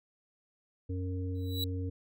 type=harmonic tone; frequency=92.1 Hz; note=F#2; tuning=7 cents flat; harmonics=1 / 3 / 5; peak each=-33 / -40 / -44 dBFS; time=0.89-1.9 s; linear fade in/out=10 ms
type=tone with exponential growth; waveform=45% pulse; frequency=3923 Hz; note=B7; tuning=12 cents flat; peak=-30 dBFS; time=1.35-1.64 s; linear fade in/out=2 ms; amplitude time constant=63 ms
effects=none